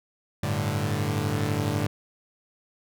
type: chord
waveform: sawtooth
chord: G suspended second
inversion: none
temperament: equal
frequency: 98 / 110 / 146.83 Hz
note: G2 / A2 / D3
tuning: 0 / 0 / 0 cents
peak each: -25 dBFS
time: 0.43-1.87 s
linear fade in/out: 5 ms
effects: none